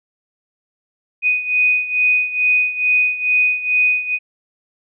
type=beating tone pair; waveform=sine; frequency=2489 / 2491.3 Hz; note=D#7 / D#7; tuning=0 / +2 cents; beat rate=2.3 Hz; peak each=-15 / -19 dBFS; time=1.22-4.19 s; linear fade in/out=50 ms; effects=none